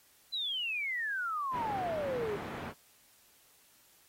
sine exponential sweep, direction down, 4055 to 392 Hz, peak -32 dBFS, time 0.32-2.37 s, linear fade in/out 20 ms
pink band-pass noise, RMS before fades -42 dBFS, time 1.51-2.74 s, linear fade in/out 50 ms, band 120 to 1900 Hz, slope 12 dB/octave
effects white hiss -64 dBFS RMS until 4.08 s + AAC 48 kbps

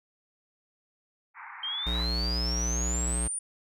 pink band-pass noise, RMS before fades -44 dBFS, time 1.34-2.08 s, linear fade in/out 50 ms, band 820 to 2300 Hz, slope 96 dB/octave
sine exponential sweep, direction up, 3132 to 9510 Hz, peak -30 dBFS, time 1.63-3.39 s, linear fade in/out 5 ms
square tone with pitch glide, 60.2 to 61.22 Hz, B1 to B1, -44 to -15 cents, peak -29 dBFS, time 1.86-3.28 s, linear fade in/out 10 ms, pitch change +29 cents, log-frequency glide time 2.8-3.06 s
effects none

